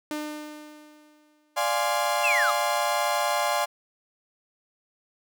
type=tone with exponential decay; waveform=sawtooth; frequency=301.4 Hz; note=D4; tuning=45 cents sharp; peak=-24 dBFS; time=0.11-1.63 s; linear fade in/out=1 ms; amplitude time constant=330 ms
type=chord; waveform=35% pulse; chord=D half-diminished seventh; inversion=none; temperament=equal; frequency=587.3 / 698.5 / 830.6 / 1046.5 Hz; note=D5 / F5 / Ab5 / C6; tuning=0 / 0 / 0 / 0 cents; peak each=-27 dBFS; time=1.56-3.66 s; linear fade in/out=20 ms
type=linear sweep; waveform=triangle; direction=down; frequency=2825 to 1101 Hz; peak=-20 dBFS; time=2.23-2.52 s; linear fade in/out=20 ms
effects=none